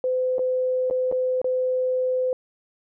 sine tone with dropouts, 510 Hz, C5, 44 cents flat, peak -20 dBFS, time 0.04-2.33 s, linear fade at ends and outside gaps 1 ms, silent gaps 0.383-0.392 / 0.9-0.909 / 1.115-1.124 / 1.416-1.444 s, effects none

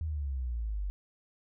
sine exponential sweep, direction down, 81.7 to 47 Hz, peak -31 dBFS, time 0.01-0.9 s, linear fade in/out 0 ms, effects none

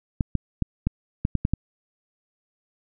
clicks, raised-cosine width 5 ms, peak -9 dBFS, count 8, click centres 0.208 / 0.353 / 0.623 / 0.87 / 1.251 / 1.353 / 1.451 / 1.536 s, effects none

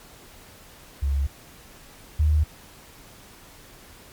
sine tone pair in turn, 69.3 / 76.23 Hz, C#2 / D#2, 0 / -35 cents, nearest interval major second, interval 165 cents, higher second, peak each -20 / -16 dBFS, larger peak second, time 1.02-1.27 / 2.19-2.44 s, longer neither, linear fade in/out 10 ms, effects pink hiss -48 dBFS RMS until 4.12 s + MP3 96 kbps

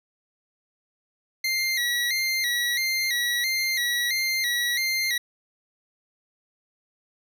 25% pulse tone with vibrato, 2011 Hz, B6, 31 cents sharp, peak -19 dBFS, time 1.44-5.18 s, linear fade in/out 5 ms, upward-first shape square, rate 1.5 Hz, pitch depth 74 cents each way, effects none

